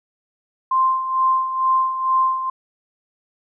sine tone with tremolo, 1046.5 Hz, C6, in tune, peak -13 dBFS, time 0.71-2.5 s, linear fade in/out 5 ms, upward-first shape sine, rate 2.2 Hz, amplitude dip 65%, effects none

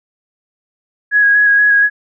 sine tone with vibrato, 1661.2 Hz, G#6, in tune, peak -7 dBFS, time 1.11-1.9 s, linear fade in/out 50 ms, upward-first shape square, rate 4.2 Hz, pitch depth 15 cents each way, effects none

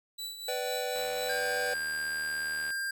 sawtooth tone with tremolo, 3951 Hz, B7, in tune, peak -32 dBFS, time 0.18-1.39 s, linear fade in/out 10 ms, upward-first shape triangle, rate 4 Hz, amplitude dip 65%
square chord, G major, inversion first, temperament equal with one note detuned, 493.9 / 587.3 / 763.9 Hz, B4 / D5 / G5, 0 / 0 / -45 cents, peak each -35 / -38 / -38 dBFS, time 0.48-1.74 s, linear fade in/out 5 ms
click train, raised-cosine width 0.3 ms, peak -29 dBFS, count 135, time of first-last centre 0.96-2.705 s, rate 76.8 Hz
square tone, 1597 Hz, G6, 32 cents sharp, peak -32 dBFS, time 1.29-2.91 s, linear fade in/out 5 ms
effects none

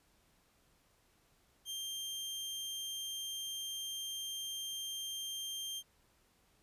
sawtooth tone, 3175 Hz, G7, 21 cents sharp, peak -36 dBFS, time 1.65-5.83 s, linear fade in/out 50 ms, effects pink hiss -71 dBFS RMS until 6.62 s + resampled to 32000 Hz

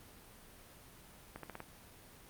accelerating click train, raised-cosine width 0.5 ms, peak -29 dBFS, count 5, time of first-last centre 1.36-1.604 s, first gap 73 ms, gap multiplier 0.88, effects pink hiss -57 dBFS RMS until 2.29 s + Opus 32 kbps

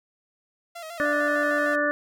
sawtooth tone with vibrato, 659.3 Hz, E5, in tune, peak -32 dBFS, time 0.75-1.76 s, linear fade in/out 10 ms, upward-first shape square, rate 6.6 Hz, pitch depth 67 cents each way
harmonic tone, 293.7 Hz, D4, in tune, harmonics 1 / 2 / 4 / 5 / 6, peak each -29 / -25 / -30 / -29 / -26 dBFS, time 1-1.91 s, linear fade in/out 0 ms
effects none

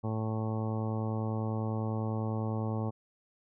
harmonic tone, 110 Hz, A2, in tune, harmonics 1 / 2 / 3 / 4 / 5 / 6 / 7 / 8 / 9 / 10, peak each -32 / -36 / -42 / -42 / -43 / -49 / -45 / -46 / -53 / -48 dBFS, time 0.03-2.91 s, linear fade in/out 20 ms, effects none

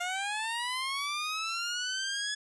15% pulse linear sweep, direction up, 700 to 1700 Hz, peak -25 dBFS, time 0-2.35 s, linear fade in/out 10 ms, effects resampled to 24000 Hz

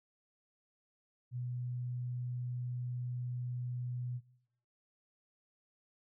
sine tone, 123.47 Hz, B2, in tune, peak -36 dBFS, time 1.31-4.21 s, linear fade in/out 50 ms, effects noise-tail reverb RT60 0.9 s tail -22 dB re dry

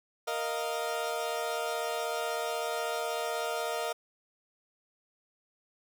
30% pulse chord, Bb suspended fourth, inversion none, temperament equal, 466.2 / 622.3 / 698.5 Hz, Bb4 / Eb5 / F5, 0 / 0 / 0 cents, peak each -33 dBFS, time 0.27-3.93 s, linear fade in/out 10 ms, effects none

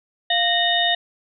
sine tone cluster, 697 / 1856 / 2960 / 3676 Hz, F5 / A#6 / F#7 / A#7, -4 / -8 / 0 / -25 cents, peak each -22 / -23 / -25 / -20 dBFS, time 0.3-0.95 s, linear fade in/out 5 ms, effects none

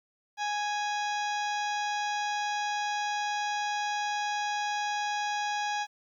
harmonic tone with a mistuned harmonic, 830.6 Hz, G#5, in tune, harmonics 1 / 2 / 3 / 4 / 5 / 6 / 7 / 8, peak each -30 / -36 / -40 / -42 / -44 / -46 / -47 / -48 dBFS, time 0.37-5.87 s, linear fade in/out 50 ms, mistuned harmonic 5, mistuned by -89 cents, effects 11-bit

